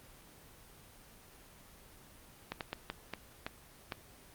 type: slowing click train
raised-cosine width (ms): 0.3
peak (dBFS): -20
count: 7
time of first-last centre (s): 2.52-3.922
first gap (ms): 88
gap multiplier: 1.39
effects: pink hiss -57 dBFS RMS until 4.34 s + Opus 24 kbps